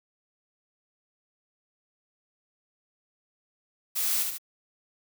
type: noise with echo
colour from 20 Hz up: blue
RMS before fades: -28 dBFS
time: 3.95-4.24 s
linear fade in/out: 20 ms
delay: 72 ms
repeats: 2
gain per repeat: -4 dB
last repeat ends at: 4.384 s
effects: none